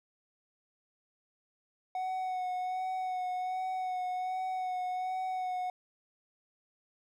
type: tone with vibrato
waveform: triangle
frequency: 740 Hz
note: F#5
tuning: in tune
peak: -30 dBFS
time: 1.95-5.7 s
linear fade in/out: 2 ms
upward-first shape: sine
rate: 1.3 Hz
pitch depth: 21 cents each way
effects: none